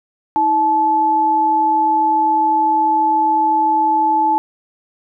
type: tone pair together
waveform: sine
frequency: 320.4 / 866 Hz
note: E4 / A5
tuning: -49 / -28 cents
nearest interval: octave + perfect fourth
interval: 1721 cents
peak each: -22 / -12 dBFS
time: 0.36-4.38 s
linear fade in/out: 0 ms
effects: none